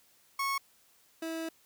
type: tone pair in turn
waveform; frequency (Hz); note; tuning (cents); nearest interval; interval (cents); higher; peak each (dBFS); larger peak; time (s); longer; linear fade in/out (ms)
30% pulse; 1100 / 325.5; C#6 / E4; -14 / -22; octave + major sixth; 2108; first; -27 / -32; first; 0.39-0.58 / 1.22-1.49; second; 5
effects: white hiss -65 dBFS RMS until 1.65 s